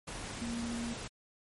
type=tone in noise; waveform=sine; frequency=234.3 Hz; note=A#3; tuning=9 cents sharp; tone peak=-35 dBFS; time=0.41-0.94 s; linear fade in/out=10 ms; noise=pink; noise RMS=-42 dBFS; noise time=0.07-1.08 s; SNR=+4 dB; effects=MP3 48 kbps